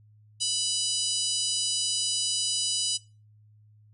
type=harmonic tone; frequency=987.8 Hz; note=B5; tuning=in tune; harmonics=3 / 4 / 5 / 6 / 7 / 8 / 9 / 10; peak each=-32 / -34 / -30 / -35 / -34 / -37 / -32 / -39 dBFS; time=0.4-2.98 s; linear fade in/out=20 ms; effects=noise-tail reverb RT60 0.3 s tail -20 dB re dry + added 106 Hz sine -54 dBFS peak until 3.93 s